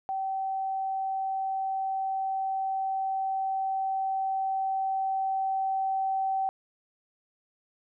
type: tone with level ramp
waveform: sine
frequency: 770 Hz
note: G5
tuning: 31 cents flat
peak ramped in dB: -28 to -25 dBFS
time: 0.09-6.49 s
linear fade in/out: 0 ms
effects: none